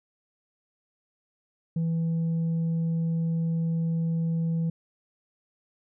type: tone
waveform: sine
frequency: 164.81 Hz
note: E3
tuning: in tune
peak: -21 dBFS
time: 1.76-4.7 s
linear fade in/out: 5 ms
effects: tanh soft clip ceiling -23 dBFS